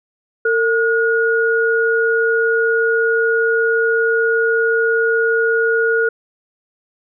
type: tone pair together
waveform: sine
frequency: 454.2 / 1442 Hz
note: A#4 / F#6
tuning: -45 / -45 cents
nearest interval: octave + minor sixth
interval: 2000 cents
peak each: -15 / -16 dBFS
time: 0.45-6.09 s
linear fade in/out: 5 ms
effects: none